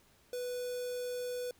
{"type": "tone with notch filter", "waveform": "square", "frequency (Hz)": 493.9, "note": "B4", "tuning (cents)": 0, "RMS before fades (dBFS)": -38, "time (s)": [0.33, 1.51], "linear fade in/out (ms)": 2, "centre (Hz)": 1900, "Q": 0.73, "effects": ["pink hiss -66 dBFS RMS until 1.59 s"]}